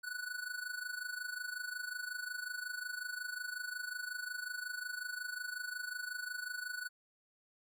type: tone with amplitude modulation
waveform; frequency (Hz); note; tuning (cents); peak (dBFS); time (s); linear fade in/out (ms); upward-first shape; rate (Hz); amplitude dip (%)
square; 1480; F#6; 0; -37; 0.03-6.89; 20; sine; 25.5; 75
effects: none